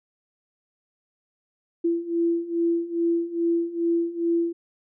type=beating tone pair; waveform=sine; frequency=336.3 / 338.7 Hz; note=E4 / E4; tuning=+35 / +47 cents; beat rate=2.4 Hz; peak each=-26 / -23 dBFS; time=1.84-4.53 s; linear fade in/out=10 ms; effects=none